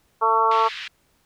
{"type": "harmonic tone", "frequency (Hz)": 224, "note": "A3", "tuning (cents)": 31, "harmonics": [2, 3, 4, 5, 6], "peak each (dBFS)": [-25, -29, -20, -19, -25], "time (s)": [0.21, 0.69], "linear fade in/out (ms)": 20}
{"type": "band-pass noise", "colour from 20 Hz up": "pink", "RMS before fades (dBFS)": -34, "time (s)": [0.51, 0.88], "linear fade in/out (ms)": 5, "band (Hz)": [1800, 3900], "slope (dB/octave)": 24}
{"effects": ["pink hiss -64 dBFS RMS until 1.25 s"]}